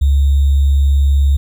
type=tone with sample-and-hold; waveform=sine; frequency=69.7 Hz; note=C#2; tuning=10 cents sharp; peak=-8 dBFS; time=0.01-1.37 s; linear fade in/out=10 ms; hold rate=3675 Hz; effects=none